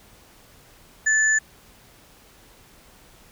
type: tone pair together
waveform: sine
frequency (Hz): 1746 / 6984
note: A6 / A8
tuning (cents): -14 / -14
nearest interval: 2 octaves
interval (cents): 2400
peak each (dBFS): -17 / -24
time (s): 1.06-1.39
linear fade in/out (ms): 10
effects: pink hiss -52 dBFS RMS until 3.31 s